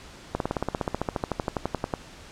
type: slowing click train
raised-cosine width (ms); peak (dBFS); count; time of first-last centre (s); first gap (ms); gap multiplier
1; -11; 23; 0.35-1.938; 52; 1.03
effects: pink hiss -46 dBFS RMS until 2.31 s + low-pass 7000 Hz 12 dB/octave